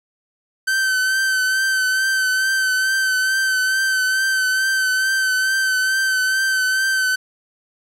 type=tone with vibrato; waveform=45% pulse; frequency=1538 Hz; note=G6; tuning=33 cents flat; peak=-16 dBFS; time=0.67-7.16 s; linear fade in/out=10 ms; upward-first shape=triangle; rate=2.3 Hz; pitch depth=32 cents each way; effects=low-pass 12000 Hz 12 dB/octave + 8-bit